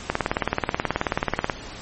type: click train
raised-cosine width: 0.5 ms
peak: -5 dBFS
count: 27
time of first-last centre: 0.1-1.498 s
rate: 18.6 Hz
effects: pink hiss -38 dBFS RMS until 1.81 s + MP3 32 kbps